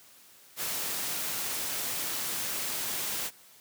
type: noise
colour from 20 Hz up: white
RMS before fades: -33 dBFS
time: 0.56-3.31 s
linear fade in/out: 50 ms
effects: white hiss -56 dBFS RMS until 3.6 s + high-pass 100 Hz 12 dB/octave

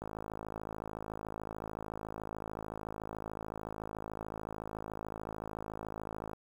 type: click train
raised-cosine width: 1 ms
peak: -26 dBFS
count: 340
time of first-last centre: 0.02-6.333 s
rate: 53.7 Hz
effects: 9-bit

